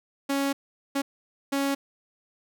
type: tone bursts at uneven times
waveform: sawtooth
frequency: 277.2 Hz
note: C#4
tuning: in tune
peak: -20 dBFS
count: 3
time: 0.29-0.53 / 0.95-1.02 / 1.52-1.75 s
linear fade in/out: 10 ms
effects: none